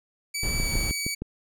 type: tone with pitch glide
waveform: 15% pulse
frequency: 2292 to 2272 Hz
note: D7 to C#7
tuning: -43 to +42 cents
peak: -21 dBFS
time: 0.34-1.15 s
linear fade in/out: 10 ms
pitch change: -15 cents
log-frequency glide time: 0.61-0.69 s
type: noise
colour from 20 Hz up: brown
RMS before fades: -28 dBFS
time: 0.43-0.91 s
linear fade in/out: 2 ms
type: click train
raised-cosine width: 3 ms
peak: -18 dBFS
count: 5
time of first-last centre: 0.6-1.22 s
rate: 6.45 Hz
effects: none